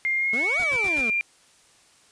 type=tone with pitch glide; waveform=sine; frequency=2115 to 2388 Hz; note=C7 to D7; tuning=+18 to +28 cents; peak=-21 dBFS; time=0.05-1.21 s; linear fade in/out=0 ms; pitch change=+210 cents; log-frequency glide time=0.17-0.97 s
type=exponential two-way sweep; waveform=25% pulse; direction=up then down; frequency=210 to 742 to 210 Hz; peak=-27 dBFS; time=0.33-1.1 s; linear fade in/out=2 ms; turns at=0.6 s
type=noise bursts; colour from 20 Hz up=pink; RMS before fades=-38 dBFS; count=4; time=0.59-1.015 s; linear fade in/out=5 ms; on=53 ms; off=71 ms
effects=white hiss -57 dBFS RMS until 2.11 s + resampled to 22050 Hz